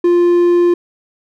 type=tone; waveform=triangle; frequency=349.2 Hz; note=F4; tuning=in tune; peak=-6 dBFS; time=0.04-0.74 s; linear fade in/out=5 ms; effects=none